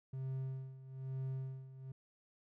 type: tone with tremolo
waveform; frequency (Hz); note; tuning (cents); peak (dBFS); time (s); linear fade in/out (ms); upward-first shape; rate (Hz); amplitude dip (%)
triangle; 132.3; C3; +20; -35; 0.13-1.92; 5; sine; 1.1; 80
effects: none